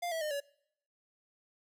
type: tone with pitch steps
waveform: square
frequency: 698.5 / 651.7 / 608.1 / 567.4 Hz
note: F5 / E5 / D#5 / C#5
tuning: 0 / -20 / -40 / +40 cents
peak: -34 dBFS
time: 0.02-0.404 s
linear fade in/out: 10 ms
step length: 96 ms
effects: noise-tail reverb RT60 0.7 s tail -24 dB re dry